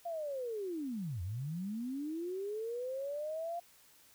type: linear two-way sweep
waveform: sine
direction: down then up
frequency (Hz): 698.5 to 82.5 to 698.5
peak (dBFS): -36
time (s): 0.05-3.6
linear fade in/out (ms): 10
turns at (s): 1.22
effects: white hiss -63 dBFS RMS until 4.14 s